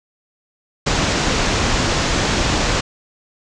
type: low-pass noise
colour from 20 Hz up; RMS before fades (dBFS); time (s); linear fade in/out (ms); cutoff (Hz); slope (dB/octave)
pink; -18; 0.86-2.81; 10; 7300; 48
effects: none